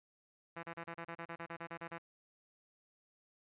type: tone bursts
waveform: 5% pulse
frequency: 168 Hz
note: E3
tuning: 33 cents sharp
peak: -31 dBFS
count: 14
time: 0.56-1.984 s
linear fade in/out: 10 ms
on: 72 ms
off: 32 ms
effects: resampled to 8000 Hz